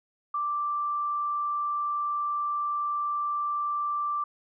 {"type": "tone", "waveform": "sine", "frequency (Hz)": 1174.7, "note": "D6", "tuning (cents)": 0, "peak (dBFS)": -26, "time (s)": [0.34, 4.24], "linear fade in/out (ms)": 5, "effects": []}